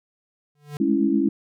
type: tone with exponential growth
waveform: square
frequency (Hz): 146.83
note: D3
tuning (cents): 0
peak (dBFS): -27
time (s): 0.55-0.77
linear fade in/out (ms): 2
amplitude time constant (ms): 46
type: chord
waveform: sine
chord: A major seventh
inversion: third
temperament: equal with one note detuned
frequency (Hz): 207.7 / 216 / 277.2 / 329.6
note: G#3 / A3 / C#4 / E4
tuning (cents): 0 / -32 / 0 / 0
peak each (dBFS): -24 / -27 / -21 / -22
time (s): 0.8-1.29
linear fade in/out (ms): 5
effects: none